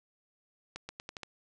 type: accelerating click train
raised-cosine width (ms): 0.2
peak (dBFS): -23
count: 6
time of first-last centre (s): 0.76-1.233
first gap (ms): 130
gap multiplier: 0.84
effects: resampled to 24000 Hz + 10-bit